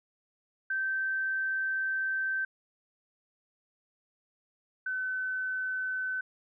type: tone pair in turn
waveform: sine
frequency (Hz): 1552 / 1518.3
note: G6 / F#6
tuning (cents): -18 / +44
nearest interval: unison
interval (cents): 38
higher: first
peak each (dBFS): -28 / -30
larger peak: first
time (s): 0.7-2.45 / 4.86-6.21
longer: first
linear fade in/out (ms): 5
effects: none